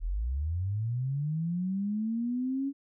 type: linear sweep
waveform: sine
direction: up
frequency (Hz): 36.71 to 280.7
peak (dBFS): -28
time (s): 0-2.73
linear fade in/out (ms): 50
effects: none